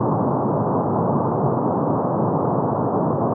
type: band-pass noise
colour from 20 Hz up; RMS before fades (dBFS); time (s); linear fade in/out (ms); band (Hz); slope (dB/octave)
pink; -20; 0-3.34; 10; 110 to 1100; 48
effects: none